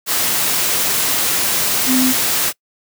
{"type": "tone in noise", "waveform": "sine", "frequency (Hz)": 256.8, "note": "C4", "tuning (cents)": -32, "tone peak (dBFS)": -13, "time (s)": [1.86, 2.14], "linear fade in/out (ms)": 50, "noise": "white", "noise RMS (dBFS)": -17, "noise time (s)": [0.06, 2.53], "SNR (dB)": 1, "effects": ["noise-tail reverb RT60 0.1 s tail -24 dB re dry", "high-pass 100 Hz 12 dB/octave"]}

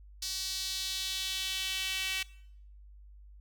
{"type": "tone with high-pass filter sweep", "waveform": "sawtooth", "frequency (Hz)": 380, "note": "F#4", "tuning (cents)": 46, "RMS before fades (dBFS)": -35, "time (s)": [0.22, 2.23], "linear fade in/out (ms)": 5, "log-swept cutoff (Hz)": [4700, 2600], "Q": 2.7, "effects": ["noise-tail reverb RT60 0.7 s tail -21 dB re dry", "added 50 Hz sine -50 dBFS peak until 3.4 s"]}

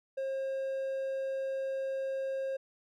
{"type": "tone", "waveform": "triangle", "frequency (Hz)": 536, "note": "C5", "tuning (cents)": 42, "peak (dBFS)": -30, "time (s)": [0.17, 2.57], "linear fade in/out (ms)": 10, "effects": []}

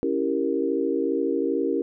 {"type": "chord", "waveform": "sine", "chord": "C# diminished seventh", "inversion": "none", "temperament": "equal", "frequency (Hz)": [277.2, 329.6, 392, 466.2], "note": ["C#4", "E4", "G4", "Bb4"], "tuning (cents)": [0, 0, 0, 0], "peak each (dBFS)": -27, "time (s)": [0.03, 1.82], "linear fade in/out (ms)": 0, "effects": []}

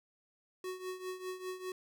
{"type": "tone with tremolo", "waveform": "square", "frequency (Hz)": 370, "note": "F#4", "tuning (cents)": 0, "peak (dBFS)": -37, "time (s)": [0.64, 1.72], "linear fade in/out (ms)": 2, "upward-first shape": "triangle", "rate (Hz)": 5, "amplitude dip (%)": 80, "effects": []}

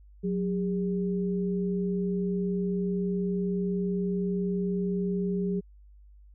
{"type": "tone pair together", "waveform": "sine", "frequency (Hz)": [183.61, 405.1], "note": ["F#3", "G#4"], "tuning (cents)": [-13, -43], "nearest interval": "octave + major second", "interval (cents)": 1370, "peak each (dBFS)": [-27, -31], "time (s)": [0.23, 5.61], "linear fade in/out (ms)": 20, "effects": ["added 50 Hz sine -50 dBFS peak until 6.34 s"]}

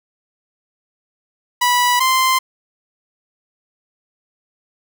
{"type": "tone pair in turn", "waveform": "sawtooth", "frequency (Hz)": [981, 1041.5], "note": ["B5", "C6"], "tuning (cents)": [-12, -8], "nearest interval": "minor second", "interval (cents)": 104, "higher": "second", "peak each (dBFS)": -9, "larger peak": "neither", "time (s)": [[1.61, 2], [2, 2.39]], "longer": "neither", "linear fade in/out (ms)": 10, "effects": []}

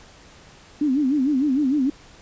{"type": "tone with vibrato", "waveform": "sine", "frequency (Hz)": 277.2, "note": "C#4", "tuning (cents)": 0, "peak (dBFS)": -17, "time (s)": [0.81, 1.9], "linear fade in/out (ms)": 5, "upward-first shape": "sine", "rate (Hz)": 6.6, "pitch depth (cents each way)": 160, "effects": ["pink hiss -48 dBFS RMS until 2.21 s", "resampled to 16000 Hz"]}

